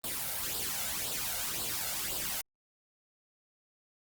white noise with flanger, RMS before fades -35 dBFS, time 0.04-2.41 s, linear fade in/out 0 ms, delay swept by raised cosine 0.23 to 1.43 ms, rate 1.9 Hz, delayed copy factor +0.65, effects Opus 24 kbps

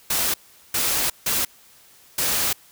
white noise bursts at uneven times, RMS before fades -22 dBFS, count 4, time 0.1-0.34 / 0.74-1.1 / 1.26-1.45 / 2.18-2.53 s, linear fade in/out 5 ms, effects white hiss -52 dBFS RMS until 2.71 s

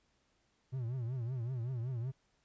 triangle tone with vibrato, 122.9 Hz, B2, 8 cents flat, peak -33 dBFS, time 0.72-2.12 s, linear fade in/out 20 ms, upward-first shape triangle, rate 5.3 Hz, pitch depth 170 cents each way, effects pink hiss -75 dBFS RMS until 2.44 s + resampled to 16000 Hz

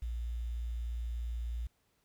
sine tone with quantisation, 58.4 Hz, A#1, 4 cents sharp, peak -34 dBFS, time 0.02-1.67 s, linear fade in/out 5 ms, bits 10, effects pink hiss -75 dBFS RMS until 2.04 s

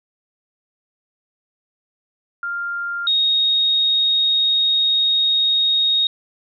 sine tone pair in turn, 1396.9 / 3738 Hz, F6 / A#7, 0 / +4 cents, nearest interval octave + perfect fourth, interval 1704 cents, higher second, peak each -22 / -14 dBFS, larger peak second, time 2.43-3.07 / 3.07-6.07 s, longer second, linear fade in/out 2 ms, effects none

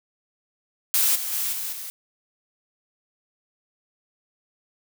blue noise with level steps, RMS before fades -20 / -29 / -26 / -30 / -35 dBFS, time 0.94-1.9 s, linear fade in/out 0 ms, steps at 1.15 / 1.32 / 1.52 / 1.72 s, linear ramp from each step 10 ms, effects none

